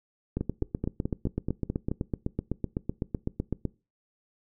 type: two click trains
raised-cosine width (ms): 3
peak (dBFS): -16 / -15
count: 8 / 27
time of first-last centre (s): 0.41-1.915 / 0.37-3.653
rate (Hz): 4.65 / 7.92
effects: noise-tail reverb RT60 0.3 s tail -22 dB re dry